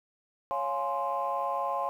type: chord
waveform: sine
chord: Db major seventh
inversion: none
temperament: equal with one note detuned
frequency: 554.4 / 698.5 / 835.9 / 1046.5 Hz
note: Db5 / F5 / Ab5 / C6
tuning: 0 / 0 / +11 / 0 cents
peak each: -34 / -34 / -33 / -31 dBFS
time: 0.51-1.89 s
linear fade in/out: 0 ms
effects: tanh soft clip ceiling -20 dBFS + 10-bit